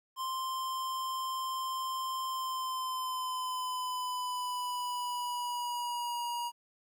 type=tone with pitch glide; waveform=square; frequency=1046.5 to 954.1 Hz; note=C6 to A#5; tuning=0 to +40 cents; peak=-34 dBFS; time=0.16-6.52 s; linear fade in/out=50 ms; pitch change=-160 cents; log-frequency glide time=2.27-6.23 s; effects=12-bit